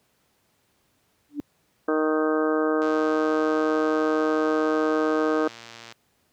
sine tone with exponential growth, 291.5 Hz, D4, 13 cents flat, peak -22 dBFS, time 1.29-1.4 s, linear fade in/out 0 ms, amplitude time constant 22 ms
harmonic tone, 155.56 Hz, D#3, in tune, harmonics 2 / 3 / 4 / 5 / 6 / 7 / 8 / 9 / 10, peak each -24 / -24 / -29 / -36 / -39 / -35 / -31 / -44 / -34 dBFS, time 1.88-5.48 s, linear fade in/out 5 ms
click train, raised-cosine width 0.2 ms, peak -24 dBFS, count 361, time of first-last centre 2.82-5.923 s, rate 116 Hz
effects pink hiss -67 dBFS RMS until 6.32 s + high-pass 80 Hz 12 dB/octave

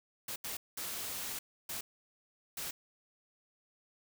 white noise bursts at uneven times, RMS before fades -40 dBFS, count 5, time 0.28-0.36 / 0.44-0.57 / 0.77-1.39 / 1.69-1.81 / 2.57-2.71 s, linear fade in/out 5 ms, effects none

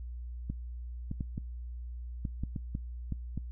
clicks, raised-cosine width 5 ms, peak -22 dBFS, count 10, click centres 0.5 / 1.114 / 1.208 / 1.379 / 2.252 / 2.436 / 2.562 / 2.751 / 3.123 / 3.376 s, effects noise-tail reverb RT60 0.2 s tail -26 dB re dry + added 60 Hz sine -38 dBFS peak until 3.51 s

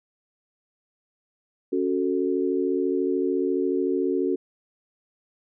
sine chord, F# minor, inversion second, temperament just, 277.5 / 370 / 444 Hz, C#4 / F#4 / A4, +2 / 0 / +16 cents, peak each -26 / -24 / -28 dBFS, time 1.72-4.36 s, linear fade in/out 10 ms, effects none

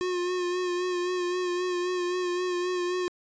square tone with vibrato, 359 Hz, F4, 48 cents sharp, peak -27 dBFS, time 0.01-3.08 s, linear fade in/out 0 ms, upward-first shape sine, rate 3.8 Hz, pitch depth 31 cents each way, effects resampled to 16000 Hz

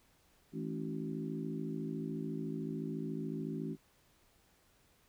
harmonic tone with a mistuned harmonic, 53.9 Hz, A1, 35 cents flat, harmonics 3 / 4 / 5 / 6 / 7, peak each -41 / -42 / -42 / -47 / -45 dBFS, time 0.52-3.77 s, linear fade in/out 50 ms, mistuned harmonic 5, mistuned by +41 cents, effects pink hiss -69 dBFS RMS until 5.08 s

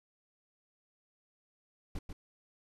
brown noise with echo, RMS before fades -37 dBFS, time 1.95-1.99 s, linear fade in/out 5 ms, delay 140 ms, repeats 1, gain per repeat -5 dB, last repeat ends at 2.13 s, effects resampled to 32000 Hz

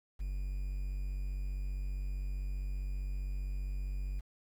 triangle tone with quantisation, 47.63 Hz, G1, 49 cents flat, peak -32 dBFS, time 0.19-4.21 s, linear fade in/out 20 ms, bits 10, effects none

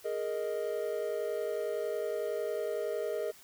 triangle chord, Ab suspended second, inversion none, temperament equal, 415.3 / 466.2 / 622.3 Hz, Ab4 / Bb4 / Eb5, 0 / 0 / 0 cents, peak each -34 dBFS, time 0.04-3.32 s, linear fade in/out 20 ms, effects white hiss -56 dBFS RMS until 3.43 s

